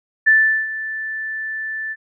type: tone with ADSR envelope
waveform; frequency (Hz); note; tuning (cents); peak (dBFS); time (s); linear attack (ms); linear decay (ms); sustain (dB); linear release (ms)
sine; 1760; A6; 0; -8; 0.26-1.96; 18; 390; -15; 43
effects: none